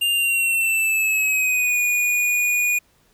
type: tone with pitch glide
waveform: square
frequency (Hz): 2800 to 2452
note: F7 to D#7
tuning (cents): +4 to -26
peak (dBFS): -18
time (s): 0.01-2.79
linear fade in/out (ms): 10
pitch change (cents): -230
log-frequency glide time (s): 0.12-1.8
effects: pink hiss -60 dBFS RMS until 3.13 s